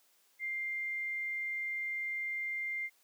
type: tone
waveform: sine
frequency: 2100 Hz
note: C7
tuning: 6 cents sharp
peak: -34 dBFS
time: 0.39-2.9 s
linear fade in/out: 50 ms
effects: white hiss -69 dBFS RMS until 3.03 s + high-pass 300 Hz 12 dB/octave